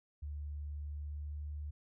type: tone with pitch glide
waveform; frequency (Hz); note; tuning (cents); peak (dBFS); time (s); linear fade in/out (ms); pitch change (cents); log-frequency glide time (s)
sine; 73.42 to 74.14; D2 to D2; 0 to +17; -39; 0.22-1.71; 10; +17; 0.82-1.47
effects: none